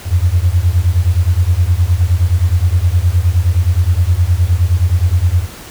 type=beating tone pair; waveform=sine; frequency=83.5 / 93.1 Hz; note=E2 / F#2; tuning=+23 / +11 cents; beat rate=9.6 Hz; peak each=-12 dBFS; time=0.05-5.47 s; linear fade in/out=50 ms; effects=pink hiss -33 dBFS RMS until 5.7 s

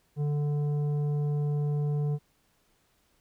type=tone with tanh clipping; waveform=triangle; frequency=146.83 Hz; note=D3; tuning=in tune; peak=-27 dBFS; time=0.16-2.19 s; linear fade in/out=50 ms; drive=13 dB; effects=pink hiss -69 dBFS RMS until 3.2 s

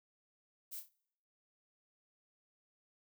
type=noise with echo; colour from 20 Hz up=violet; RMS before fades=-45 dBFS; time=0.71-0.81 s; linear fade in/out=20 ms; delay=30 ms; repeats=3; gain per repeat=-8 dB; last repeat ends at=0.9 s; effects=noise-tail reverb RT60 0.7 s tail -24 dB re dry

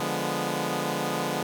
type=chord; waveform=10% pulse; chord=D diminished seventh; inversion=none; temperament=equal with one note detuned; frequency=146.83 / 174.61 / 206.2 / 246.9 Hz; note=D3 / F3 / Ab3 / Cb4; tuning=0 / 0 / -12 / 0 cents; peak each=-24 dBFS; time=0-1.43 s; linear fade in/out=2 ms; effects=none

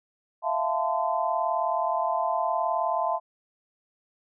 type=chord; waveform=sine; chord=F major seventh; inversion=third; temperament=equal with one note detuned; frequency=659.3 / 698.5 / 880 / 1026.7 Hz; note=E5 / F5 / A5 / C6; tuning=0 / 0 / 0 / -33 cents; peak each=-29 dBFS; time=0.42-3.2 s; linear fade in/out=50 ms; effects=none

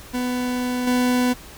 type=tone with level steps; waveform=40% pulse; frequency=248.8 Hz; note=B3; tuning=13 cents sharp; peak=-21 / -16 dBFS; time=0.13-1.34 s; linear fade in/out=20 ms; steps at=0.87 s; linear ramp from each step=5 ms; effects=added 60 Hz sine -50 dBFS peak until 1.57 s + pink hiss -42 dBFS RMS until 1.57 s

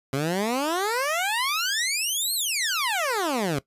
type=exponential two-way sweep; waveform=15% pulse; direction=up then down; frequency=130.81 to 4378 to 130.81 Hz; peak=-17 dBFS; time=0.13-3.59 s; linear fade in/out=2 ms; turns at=2.34 s; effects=noise-tail reverb RT60 0.1 s tail -18 dB re dry + resampled to 32000 Hz

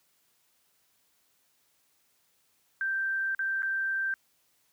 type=tone with dropouts; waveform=sine; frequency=1568 Hz; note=G6; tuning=in tune; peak=-27 dBFS; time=2.81-4.14 s; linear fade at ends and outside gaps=1 ms; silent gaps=3.349-3.392 / 3.622-3.63 s; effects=white hiss -70 dBFS RMS until 4.72 s + high-pass 60 Hz 12 dB/octave

